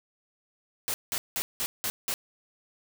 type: noise bursts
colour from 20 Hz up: white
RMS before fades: -30 dBFS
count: 6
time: 0.88-2.14 s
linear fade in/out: 0 ms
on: 60 ms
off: 180 ms
effects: none